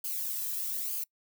violet noise with flanger, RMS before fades -34 dBFS, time 0.04-1.04 s, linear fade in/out 5 ms, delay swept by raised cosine 0.53 to 1.43 ms, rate 1.1 Hz, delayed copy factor -0.55, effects noise-tail reverb RT60 0.1 s tail -25 dB re dry

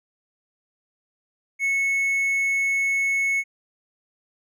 triangle tone, 2200 Hz, C#7, 14 cents flat, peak -18 dBFS, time 1.59-3.44 s, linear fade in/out 50 ms, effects none

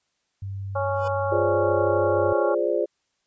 sine tone with pitch glide, 98 to 97.1 Hz, G2 to G2, 0 to -16 cents, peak -29 dBFS, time 0.42-2.33 s, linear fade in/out 5 ms, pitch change -16 cents, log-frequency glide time 1.44-2.21 s
harmonic tone, 277.2 Hz, C#4, in tune, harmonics 2 / 3 / 4 / 5, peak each -25 / -29 / -31 / -33 dBFS, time 0.75-2.55 s, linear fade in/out 10 ms
25% pulse tone with exponential growth, 495.8 Hz, B4, 7 cents sharp, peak -28 dBFS, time 0.91-1.08 s, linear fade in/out 5 ms, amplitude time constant 36 ms
sine chord, D half-diminished seventh, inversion first, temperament equal, 349.2 / 415.3 / 523.3 / 587.3 Hz, F4 / Ab4 / C5 / D5, 0 / 0 / 0 / 0 cents, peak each -26 dBFS, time 1.31-2.86 s, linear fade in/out 20 ms
effects white hiss -73 dBFS RMS until 3.26 s + resampled to 16000 Hz

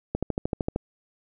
click train, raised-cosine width 2 ms, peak -12 dBFS, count 9, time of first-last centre 0.15-0.761 s, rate 13.1 Hz, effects none

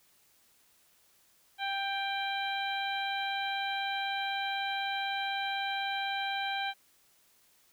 harmonic tone, 788 Hz, G5, 9 cents sharp, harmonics 1 / 2 / 3 / 4 / 5, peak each -34 / -37 / -39 / -40 / -41 dBFS, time 1.58-6.74 s, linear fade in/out 50 ms, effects white hiss -66 dBFS RMS until 7.72 s

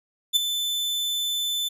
40% pulse tone with ADSR envelope, 3520 Hz, A7, in tune, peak -13 dBFS, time 0.33-1.69 s, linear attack 32 ms, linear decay 11 ms, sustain -10 dB, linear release 15 ms, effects none

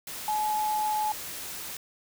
sine tone in noise, 852 Hz, G#5, 44 cents sharp, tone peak -25 dBFS, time 0.28-1.12 s, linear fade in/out 2 ms, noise white, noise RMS -38 dBFS, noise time 0.07-1.77 s, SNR +10 dB, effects none

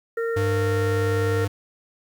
harmonic tone, 460 Hz, A#4, 23 cents flat, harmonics 1 / 3 / 4, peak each -23 / -33 / -35 dBFS, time 0.17-1.45 s, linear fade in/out 5 ms
square tone, 100 Hz, G2, 35 cents sharp, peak -23 dBFS, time 0.36-1.48 s, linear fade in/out 10 ms
effects 9-bit

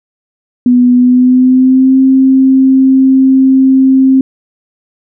sine tone with pitch glide, 246.9 to 264.6 Hz, B3 to C4, 0 to +20 cents, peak -3 dBFS, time 0.66-4.21 s, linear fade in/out 2 ms, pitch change +120 cents, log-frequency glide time 0.93-1.99 s, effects none

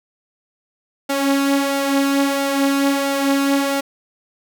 sawtooth tone with flanger, 277.2 Hz, C#4, in tune, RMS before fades -18 dBFS, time 1.09-3.81 s, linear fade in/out 10 ms, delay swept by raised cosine 1.4 to 4.4 ms, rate 1.5 Hz, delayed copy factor +0.5, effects none

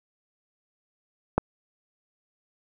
click, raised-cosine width 1 ms, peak -6 dBFS, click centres 1.38 s, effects none

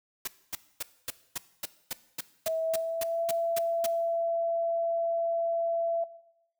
white noise bursts, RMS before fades -33 dBFS, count 14, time 0.25-3.864 s, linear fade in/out 5 ms, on 26 ms, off 250 ms
sine tone with pitch glide, 647 to 671.4 Hz, E5 to E5, -32 to +32 cents, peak -27 dBFS, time 2.46-6.04 s, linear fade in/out 5 ms, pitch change +64 cents, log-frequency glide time 2.57-3.24 s
effects noise-tail reverb RT60 0.9 s tail -17 dB re dry

